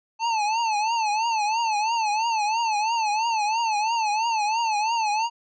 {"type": "tone with vibrato", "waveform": "square", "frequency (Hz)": 880, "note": "A5", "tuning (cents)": 0, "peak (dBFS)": -22, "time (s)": [0.19, 5.3], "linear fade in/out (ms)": 50, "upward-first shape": "triangle", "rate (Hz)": 3, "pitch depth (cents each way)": 130, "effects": ["resampled to 16000 Hz"]}